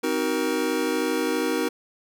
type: chord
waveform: square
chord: C half-diminished seventh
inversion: none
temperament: just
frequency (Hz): 261.6 / 314 / 376.7 / 470.9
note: C4 / Eb4 / Gb4 / Bb4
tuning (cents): 0 / +16 / +31 / +18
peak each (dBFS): -30 / -28 / -30 / -28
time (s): 0.03-1.69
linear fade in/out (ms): 10
effects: none